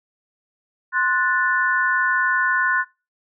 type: chord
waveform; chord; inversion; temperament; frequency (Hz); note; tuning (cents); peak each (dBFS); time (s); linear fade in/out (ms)
sine; F# diminished; second; equal with one note detuned; 1046.5 / 1472.3 / 1760; C6 / F#6 / A6; 0 / -9 / 0; -23 / -19 / -22; 0.92-2.85; 50
effects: noise-tail reverb RT60 0.3 s tail -24 dB re dry